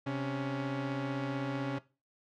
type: tone pair together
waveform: sawtooth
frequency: 132.14 / 280 Hz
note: C3 / C#4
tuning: +17 / +18 cents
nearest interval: octave + minor second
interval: 1301 cents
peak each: -32 / -31 dBFS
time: 0.06-1.79 s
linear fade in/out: 10 ms
effects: noise-tail reverb RT60 0.3 s tail -18 dB re dry + low-pass 3000 Hz 12 dB/octave